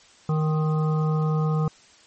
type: harmonic tone with a mistuned harmonic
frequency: 155.56 Hz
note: D#3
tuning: in tune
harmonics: 1 / 3 / 5 / 7 / 8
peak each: -20 / -31 / -36 / -38 / -35 dBFS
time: 0.29-1.68 s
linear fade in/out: 2 ms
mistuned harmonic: 7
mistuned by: -41 cents
effects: white hiss -53 dBFS RMS until 2.06 s + MP3 32 kbps